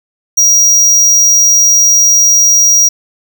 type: tone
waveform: square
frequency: 5740 Hz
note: F8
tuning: 47 cents sharp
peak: -5 dBFS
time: 0.37-2.89 s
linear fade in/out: 10 ms
effects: none